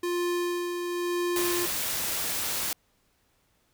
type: tone with tremolo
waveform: square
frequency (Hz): 350.8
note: F4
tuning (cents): +8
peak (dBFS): -26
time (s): 0.03-1.66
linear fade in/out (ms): 5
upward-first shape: sine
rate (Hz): 1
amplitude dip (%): 40
type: noise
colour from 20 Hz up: white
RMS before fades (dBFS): -30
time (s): 1.36-2.73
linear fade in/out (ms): 2
effects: pink hiss -69 dBFS RMS until 3.73 s